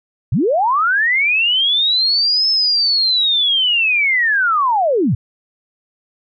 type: linear two-way sweep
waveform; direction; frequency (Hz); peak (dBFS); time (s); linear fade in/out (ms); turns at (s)
sine; up then down; 87.31 to 5270 to 87.31; -12; 0.32-5.15; 5; 2.49
effects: none